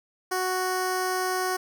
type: tone with notch filter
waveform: 10% pulse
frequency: 370 Hz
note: F#4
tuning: in tune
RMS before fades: -27 dBFS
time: 0.31-1.57 s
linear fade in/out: 10 ms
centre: 2500 Hz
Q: 1.3
effects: none